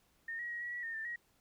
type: tone with pitch steps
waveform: sine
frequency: 1831 / 1907 / 1895 / 1923 / 1935 / 1830 / 1781 / 1898 Hz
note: A#6 / A#6 / A#6 / B6 / B6 / A#6 / A6 / A#6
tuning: -32 / +39 / +28 / -47 / -36 / -32 / +21 / +31 cents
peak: -38 dBFS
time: 0.28-1.16 s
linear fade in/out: 5 ms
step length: 110 ms
effects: pink hiss -72 dBFS RMS until 1.4 s